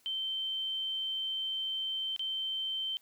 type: tone with dropouts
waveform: sine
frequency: 3107 Hz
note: G7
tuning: 16 cents flat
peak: -32 dBFS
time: 0.06-2.97 s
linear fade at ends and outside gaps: 0 ms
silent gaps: 2.163-2.194 s
effects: white hiss -67 dBFS RMS until 3.01 s